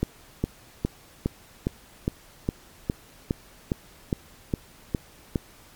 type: click train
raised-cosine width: 3 ms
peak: -10 dBFS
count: 14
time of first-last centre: 0.03-5.358 s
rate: 2.44 Hz
effects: pink hiss -52 dBFS RMS until 5.75 s + MP3 96 kbps